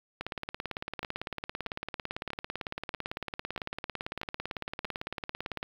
two click trains, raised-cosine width 0.3 ms, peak -18 / -20 dBFS, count 98 / 7, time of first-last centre 0.21-5.629 / 1.03-4.852 s, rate 17.9 / 1.57 Hz, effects low-pass 5000 Hz 12 dB/octave + 8-bit

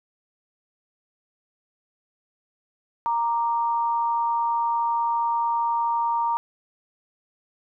sine tone pair together, 932.4 / 1181 Hz, A#5 / D6, 0 / +9 cents, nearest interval major third, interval 409 cents, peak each -21 / -30 dBFS, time 3.06-6.37 s, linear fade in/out 0 ms, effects none

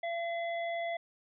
harmonic tone, 679 Hz, F5, 49 cents flat, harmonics 1 / 3 / 5, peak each -33 / -40 / -49 dBFS, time 0.03-0.97 s, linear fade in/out 5 ms, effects none

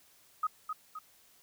sine tone with echo, 1258 Hz, D#6, 19 cents sharp, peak -27 dBFS, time 0.43-0.47 s, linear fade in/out 5 ms, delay 260 ms, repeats 2, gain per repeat -6 dB, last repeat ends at 0.99 s, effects white hiss -63 dBFS RMS until 1.42 s

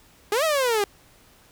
sawtooth exponential two-way sweep, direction up then down, 394.6 to 659.3 to 394.6 Hz, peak -16 dBFS, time 0.32-0.84 s, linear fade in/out 2 ms, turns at 0.44 s, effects pink hiss -55 dBFS RMS until 1.51 s

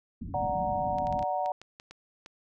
white low-pass noise, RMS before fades -38 dBFS, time 0.21-1.24 s, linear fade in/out 2 ms, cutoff 270 Hz, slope 48 dB/octave
sine chord, D augmented, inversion none, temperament equal, 587.3 / 740 / 932.3 Hz, D5 / F#5 / A#5, 0 / 0 / 0 cents, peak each -33 / -29 / -34 dBFS, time 0.34-1.52 s, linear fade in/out 2 ms
clicks, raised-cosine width 0.2 ms, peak -28 dBFS, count 10, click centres 0.985 / 1.07 / 1.126 / 1.192 / 1.227 / 1.46 / 1.616 / 1.799 / 1.91 / 2.261 s
effects none

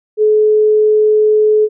sine tone, 427.7 Hz, A4, 49 cents flat, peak -7 dBFS, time 0.17-1.69 s, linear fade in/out 50 ms, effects none

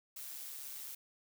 blue noise with amplitude modulation, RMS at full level -44 dBFS, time 0.16-0.95 s, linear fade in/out 5 ms, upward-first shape sine, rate 138 Hz, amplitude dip 45%, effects none

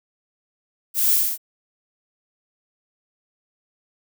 violet noise with echo, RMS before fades -20 dBFS, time 0.94-1.19 s, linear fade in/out 50 ms, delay 63 ms, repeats 3, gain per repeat -2 dB, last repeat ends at 1.379 s, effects none

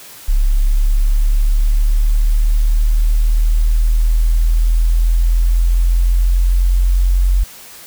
sine exponential sweep, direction up, 34.65 to 45.62 Hz, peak -9 dBFS, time 0.28-7.44 s, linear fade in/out 10 ms, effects white hiss -37 dBFS RMS until 7.86 s

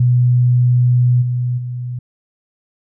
sine tone with level steps, 123.47 Hz, B2, in tune, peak -9 / -15 / -21 dBFS, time 0-1.99 s, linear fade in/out 5 ms, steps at 1.21 / 1.57 s, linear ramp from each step 20 ms, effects none

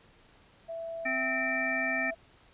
sine tone, 662 Hz, E5, 7 cents sharp, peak -35 dBFS, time 0.68-2.15 s, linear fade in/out 20 ms
harmonic tone, 259.6 Hz, C4, 13 cents flat, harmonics 1 / 3 / 5 / 7 / 9, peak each -37 / -42 / -43 / -31 / -32 dBFS, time 1.05-2.11 s, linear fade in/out 10 ms
effects pink hiss -60 dBFS RMS until 2.53 s + resampled to 8000 Hz

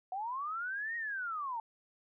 sine linear two-way sweep, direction up then down, 723 to 1889 to 878 Hz, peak -35 dBFS, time 0.12-1.6 s, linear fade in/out 2 ms, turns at 0.96 s, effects none

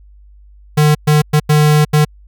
square tone bursts at uneven times, 150.7 Hz, D3, 45 cents sharp, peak -8 dBFS, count 5, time 0.77-0.95 / 1.07-1.22 / 1.33-1.4 / 1.49-1.85 / 1.93-2.05 s, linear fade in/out 10 ms, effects added 50 Hz sine -39 dBFS peak until 2.27 s

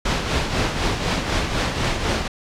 pink noise with tremolo, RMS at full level -19 dBFS, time 0.05-2.28 s, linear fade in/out 5 ms, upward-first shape triangle, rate 4 Hz, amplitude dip 55%, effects low-pass 5000 Hz 12 dB/octave

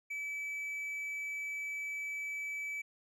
triangle tone, 2300 Hz, D7, 37 cents flat, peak -35 dBFS, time 0.1-2.82 s, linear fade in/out 10 ms, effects none

